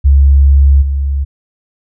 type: tone with level steps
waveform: sine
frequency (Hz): 69.3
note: C#2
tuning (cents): 0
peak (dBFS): -3 / -11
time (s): 0.04-1.25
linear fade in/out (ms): 20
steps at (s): 0.81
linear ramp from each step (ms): 20
effects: none